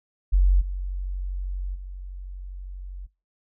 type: tone with level steps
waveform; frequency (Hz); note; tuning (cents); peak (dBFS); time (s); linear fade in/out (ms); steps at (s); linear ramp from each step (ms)
sine; 46.25; F#1; 0; -14 / -26 / -33; 0.32-3.07; 20; 0.6 / 1.74; 20
effects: noise-tail reverb RT60 0.3 s tail -24 dB re dry

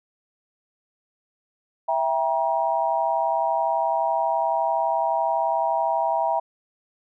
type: chord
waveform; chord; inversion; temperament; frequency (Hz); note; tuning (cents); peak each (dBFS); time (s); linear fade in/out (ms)
sine; E diminished; none; just; 659.3 / 791.1 / 949.3; E5 / G5 / Bb5; 0 / +16 / +31; -24 / -25 / -24; 1.88-6.4; 10
effects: none

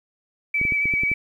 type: tone with vibrato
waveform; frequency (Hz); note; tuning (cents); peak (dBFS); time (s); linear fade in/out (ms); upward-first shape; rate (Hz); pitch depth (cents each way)
sine; 2292; D7; -43; -19; 0.54-1.14; 5; sine; 11; 22
type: clicks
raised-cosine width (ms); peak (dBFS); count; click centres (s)
3; -18; 7; 0.614 / 0.652 / 0.722 / 0.856 / 0.938 / 1.035 / 1.116
effects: 9-bit

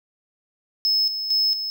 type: tone with tremolo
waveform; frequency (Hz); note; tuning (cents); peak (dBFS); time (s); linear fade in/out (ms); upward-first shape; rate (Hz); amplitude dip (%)
triangle; 5200; E8; -24; -16; 0.85-1.7; 0; square; 2.2; 60
effects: none

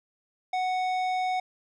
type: tone with tanh clipping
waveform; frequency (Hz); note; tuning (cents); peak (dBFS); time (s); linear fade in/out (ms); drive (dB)
sine; 740; F#5; 0; -27; 0.53-1.4; 5; 13
effects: none

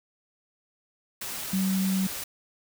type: tone in noise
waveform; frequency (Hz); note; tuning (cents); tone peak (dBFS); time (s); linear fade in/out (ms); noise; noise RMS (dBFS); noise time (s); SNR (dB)
sine; 190.4; F#3; +50; -23; 1.53-2.07; 5; white; -35; 1.21-2.24; +9
effects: none

